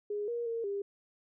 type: tone with pitch steps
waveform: sine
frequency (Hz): 414 / 473.1 / 460.1 / 400.7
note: G#4 / A#4 / A#4 / G4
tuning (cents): -5 / +26 / -23 / +38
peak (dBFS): -32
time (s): 0.1-0.82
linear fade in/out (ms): 5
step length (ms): 180
effects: none